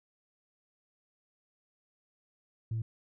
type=tone; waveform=sine; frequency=112.2 Hz; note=A2; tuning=34 cents sharp; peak=-29 dBFS; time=2.71-2.82 s; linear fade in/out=5 ms; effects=tanh soft clip ceiling -28 dBFS